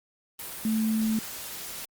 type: tone in noise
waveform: sine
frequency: 220.2 Hz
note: A3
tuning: 2 cents sharp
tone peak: -23 dBFS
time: 0.65-1.19 s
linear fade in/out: 2 ms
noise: white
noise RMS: -38 dBFS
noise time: 0.39-1.85 s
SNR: +12 dB
effects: Opus 32 kbps